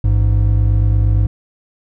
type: tone pair together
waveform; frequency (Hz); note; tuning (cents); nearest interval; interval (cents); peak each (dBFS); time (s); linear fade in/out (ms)
triangle; 54.77 / 103.4; A1 / G#2; -7 / -7; major seventh; 1100; -11; 0.04-1.27; 5
effects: none